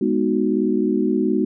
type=chord; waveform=sine; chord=G# minor seventh; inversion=none; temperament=equal; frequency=207.7 / 246.9 / 311.1 / 370 Hz; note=G#3 / B3 / D#4 / F#4; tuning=0 / 0 / 0 / 0 cents; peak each=-22 dBFS; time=0.01-1.45 s; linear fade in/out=5 ms; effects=none